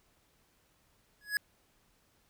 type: tone with exponential growth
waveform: square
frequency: 1678 Hz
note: G#6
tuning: 17 cents sharp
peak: -25 dBFS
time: 1.21-1.37 s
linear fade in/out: 1 ms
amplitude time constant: 34 ms
effects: pink hiss -70 dBFS RMS until 2.29 s

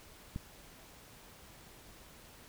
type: click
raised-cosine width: 5 ms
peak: -25 dBFS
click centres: 0.361 s
effects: pink hiss -56 dBFS RMS until 2.48 s

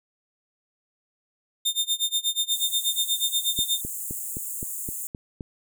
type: tone with tremolo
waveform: sawtooth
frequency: 3629 Hz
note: A#7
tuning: 47 cents flat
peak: -17 dBFS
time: 1.65-3.81 s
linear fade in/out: 10 ms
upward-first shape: sine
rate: 8.3 Hz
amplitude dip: 95%
type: high-pass noise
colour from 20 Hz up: pink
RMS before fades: -33 dBFS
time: 2.52-5.07 s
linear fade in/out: 0 ms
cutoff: 6900 Hz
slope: 96 dB/octave
type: click train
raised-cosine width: 3 ms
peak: -21 dBFS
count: 8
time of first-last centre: 3.59-5.408 s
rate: 3.85 Hz
effects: none

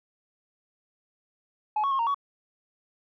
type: tone with pitch steps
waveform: sine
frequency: 850 / 1108 / 1077 / 926 / 1124 Hz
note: G#5 / C#6 / C6 / A#5 / C#6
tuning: +40 / -1 / +50 / -12 / +24 cents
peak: -21 dBFS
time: 1.76-2.145 s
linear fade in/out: 5 ms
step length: 77 ms
effects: tanh soft clip ceiling -21 dBFS

